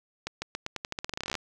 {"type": "accelerating click train", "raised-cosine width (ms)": 0.2, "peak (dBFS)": -15, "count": 21, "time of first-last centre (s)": [0.27, 1.353], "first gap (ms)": 150, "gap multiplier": 0.87, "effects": []}